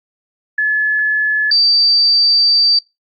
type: tone pair in turn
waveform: sine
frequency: 1716 / 4648 Hz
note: A6 / D8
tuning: -44 / -19 cents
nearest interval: octave + perfect fourth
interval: 1725 cents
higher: second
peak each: -11 / -8 dBFS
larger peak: second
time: 0.58-1.51 / 1.51-2.79 s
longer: second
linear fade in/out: 5 ms
effects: noise-tail reverb RT60 0.2 s tail -21 dB re dry + Opus 24 kbps